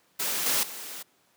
white noise with level steps, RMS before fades -29 / -25 / -39 dBFS, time 0.19-1.03 s, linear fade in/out 10 ms, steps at 0.46 / 0.63 s, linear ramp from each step 2 ms, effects pink hiss -65 dBFS RMS until 1.36 s + high-pass 200 Hz 12 dB/octave

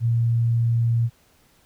sine tone, 116.6 Hz, A#2, 1 cent sharp, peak -17 dBFS, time 0-1.1 s, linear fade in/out 50 ms, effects pink hiss -59 dBFS RMS until 1.65 s

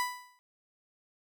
30% pulse tone with exponential decay, 990 Hz, B5, 4 cents sharp, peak -24 dBFS, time 0-0.39 s, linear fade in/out 0 ms, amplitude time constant 84 ms, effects none

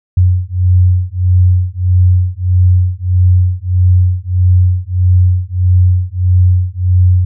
sine beating tone pair, 90 / 91.6 Hz, F#2 / F#2, -47 / -17 cents, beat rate 1.6 Hz, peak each -10 dBFS, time 0.17-7.25 s, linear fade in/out 5 ms, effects none

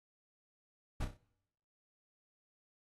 brown noise with echo, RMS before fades -33 dBFS, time 1-1.05 s, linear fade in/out 10 ms, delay 31 ms, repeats 4, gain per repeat -7 dB, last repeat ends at 1.174 s, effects noise-tail reverb RT60 0.9 s tail -25 dB re dry + AAC 32 kbps

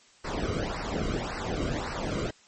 brown noise with flanger, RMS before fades -31 dBFS, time 0.24-2.31 s, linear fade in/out 10 ms, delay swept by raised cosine 0.29 to 1.18 ms, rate 1.8 Hz, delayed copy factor -0.8, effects white hiss -58 dBFS RMS until 2.47 s + MP3 32 kbps

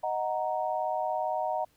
sine chord, D# minor, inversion none, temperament equal, 622.3 / 740 / 932.3 Hz, D#5 / F#5 / A#5, 0 / 0 / 0 cents, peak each -32 / -31 / -33 dBFS, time 0.03-1.65 s, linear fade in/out 10 ms, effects pink hiss -67 dBFS RMS until 1.76 s

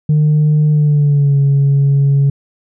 sine tone with pitch glide, 151.4 to 139.64 Hz, D#3 to C#3, -47 to +13 cents, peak -6 dBFS, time 0.09-2.3 s, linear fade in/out 5 ms, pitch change -140 cents, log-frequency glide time 0.71-1.38 s, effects tanh soft clip ceiling -6 dBFS

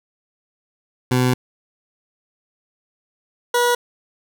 20% pulse tone pair in turn, 126.2 / 484 Hz, B2 / B4, +38 / -35 cents, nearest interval octave + major seventh, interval 2327 cents, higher second, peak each -10 dBFS, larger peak neither, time 1.11-1.34 / 3.54-3.75 s, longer first, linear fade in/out 5 ms, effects none

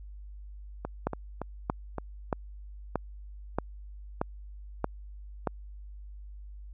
two click trains, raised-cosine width 1 ms, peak -13 / -19 dBFS, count 8 / 5, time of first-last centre 1.07-5.473 / 0.85-1.983 s, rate 1.59 / 3.53 Hz, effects added 50 Hz sine -42 dBFS peak until 6.73 s

